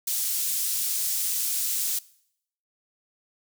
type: high-pass noise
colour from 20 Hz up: pink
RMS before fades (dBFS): -27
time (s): 0.07-1.99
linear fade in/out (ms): 5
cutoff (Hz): 7300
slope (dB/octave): 12
effects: noise-tail reverb RT60 0.7 s tail -21 dB re dry